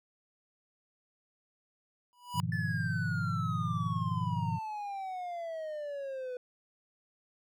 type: tone with exponential growth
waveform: square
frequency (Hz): 979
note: B5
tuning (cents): -15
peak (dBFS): -29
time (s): 2.13-2.4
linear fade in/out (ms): 0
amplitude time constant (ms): 58
type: chord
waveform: sine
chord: F half-diminished seventh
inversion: first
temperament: equal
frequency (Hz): 103.83 / 123.47 / 155.56 / 174.61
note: Ab2 / Cb3 / Eb3 / F3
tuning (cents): 0 / 0 / 0 / 0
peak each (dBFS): -36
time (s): 2.34-4.59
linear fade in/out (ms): 20
type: exponential sweep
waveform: triangle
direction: down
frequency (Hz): 1760 to 493.9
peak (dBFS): -34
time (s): 2.52-6.37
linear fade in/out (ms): 2
effects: none